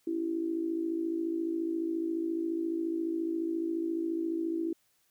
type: tone with amplitude modulation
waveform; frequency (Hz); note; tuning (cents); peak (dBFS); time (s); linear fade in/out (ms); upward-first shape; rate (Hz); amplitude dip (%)
sine; 330.6; E4; +5; -26; 0.07-4.73; 5; sine; 54.4; 70
effects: white hiss -71 dBFS RMS until 5.1 s